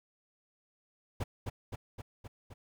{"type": "noise with echo", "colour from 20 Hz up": "brown", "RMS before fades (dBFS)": -33, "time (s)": [1.2, 1.24], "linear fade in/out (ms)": 10, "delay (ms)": 260, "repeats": 5, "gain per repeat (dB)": -3, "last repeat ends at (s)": 2.54, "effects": []}